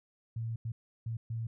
sine tone bursts at uneven times, 114 Hz, A#2, 38 cents flat, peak -33 dBFS, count 4, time 0.36-0.56 / 0.65-0.72 / 1.06-1.17 / 1.3-1.47 s, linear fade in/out 5 ms, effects none

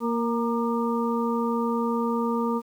harmonic tone with a mistuned harmonic, 233.1 Hz, A#3, in tune, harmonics 1 / 2 / 4 / 5, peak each -25 / -28 / -31 / -32 dBFS, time 0-2.62 s, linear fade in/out 50 ms, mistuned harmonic 5, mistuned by +45 cents, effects 9-bit

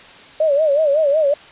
sine tone with vibrato, 595 Hz, D5, 22 cents sharp, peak -12 dBFS, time 0.4-1.34 s, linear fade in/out 5 ms, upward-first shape sine, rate 5.4 Hz, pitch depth 130 cents each way, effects white hiss -41 dBFS RMS until 1.51 s + resampled to 8000 Hz

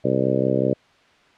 harmonic tone, 65.41 Hz, C2, in tune, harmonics 2 / 3 / 4 / 5 / 6 / 7 / 8 / 9, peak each -26 / -26 / -26 / -26 / -26 / -26 / -26 / -26 dBFS, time 0.04-0.74 s, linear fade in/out 10 ms, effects white hiss -55 dBFS RMS until 1.37 s + low-pass 3000 Hz 12 dB/octave

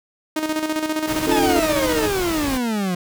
sawtooth tone with tremolo, 311.1 Hz, D#4, in tune, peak -15 dBFS, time 0.36-2.08 s, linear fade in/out 5 ms, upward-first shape square, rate 15 Hz, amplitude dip 55%
pink noise, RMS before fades -28 dBFS, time 1.07-2.58 s, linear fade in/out 10 ms
sine chord, Db augmented, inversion none, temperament equal, 277.2 / 349.2 / 440 Hz, Db4 / F4 / A4, 0 / 0 / 0 cents, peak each -22 dBFS, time 1.27-1.6 s, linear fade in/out 2 ms
40% pulse exponential sweep, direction down, 892 to 174.61 Hz, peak -19 dBFS, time 1.31-2.95 s, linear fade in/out 5 ms
effects none

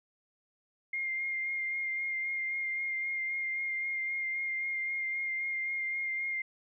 sine tone with vibrato, 2118 Hz, C7, 21 cents sharp, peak -31 dBFS, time 0.93-6.42 s, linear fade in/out 5 ms, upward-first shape sine, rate 3.8 Hz, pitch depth 18 cents each way, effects none

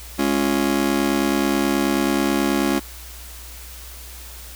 40% pulse chord, Db major, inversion second, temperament just, 207.9 / 277.2 / 346.5 Hz, Ab3 / Db4 / F4, +2 / 0 / -14 cents, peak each -23 / -20 / -22 dBFS, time 0.18-2.8 s, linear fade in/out 20 ms, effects added 60 Hz sine -38 dBFS peak until 4.55 s + white hiss -40 dBFS RMS until 4.55 s

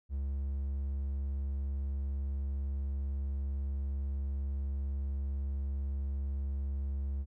triangle tone, 68.9 Hz, C#2, 10 cents flat, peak -30 dBFS, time 0.09-7.26 s, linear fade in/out 50 ms, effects none

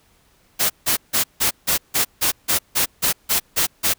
white noise bursts, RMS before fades -18 dBFS, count 13, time 0.59-3.94 s, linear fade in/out 20 ms, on 110 ms, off 160 ms, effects pink hiss -58 dBFS RMS until 3.98 s

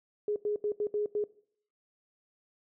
sine tone bursts at uneven times, 417.4 Hz, G#4, 9 cents sharp, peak -27 dBFS, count 6, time 0.28-0.36 / 0.45-0.56 / 0.64-0.72 / 0.8-0.87 / 0.94-1.06 / 1.15-1.24 s, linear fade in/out 2 ms, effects noise-tail reverb RT60 0.6 s tail -20 dB re dry

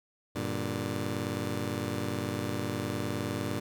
15% pulse chord, G minor, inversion none, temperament just, 98 / 117.6 / 147 Hz, G2 / Bb2 / D3, 0 / +16 / +2 cents, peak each -29 / -29 / -33 dBFS, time 0.35-3.6 s, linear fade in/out 10 ms, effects none

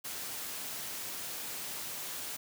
white noise, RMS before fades -40 dBFS, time 0.04-2.37 s, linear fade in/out 10 ms, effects high-pass 100 Hz 12 dB/octave

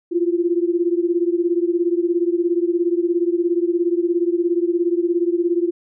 sine beating tone pair, 340 / 357 Hz, F4 / F4, -46 / +38 cents, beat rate 17 Hz, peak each -18 / -20 dBFS, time 0.11-5.71 s, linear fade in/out 20 ms, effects none

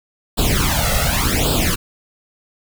pink noise with flanger, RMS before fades -17 dBFS, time 0.37-1.76 s, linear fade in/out 20 ms, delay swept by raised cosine 0.24 to 1.54 ms, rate 0.88 Hz, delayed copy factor +0.95, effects none

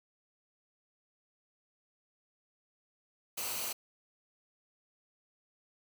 white noise with comb filter, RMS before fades -37 dBFS, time 3.37-3.73 s, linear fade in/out 10 ms, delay 0.57 ms, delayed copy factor -0.5, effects none

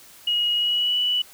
sine tone with pitch glide, 2892 to 2958 Hz, F#7 to F#7, -40 to -1 cents, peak -19 dBFS, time 0.27-1.22 s, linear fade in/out 5 ms, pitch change +39 cents, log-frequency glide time 0.55-0.98 s, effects white hiss -48 dBFS RMS until 1.33 s

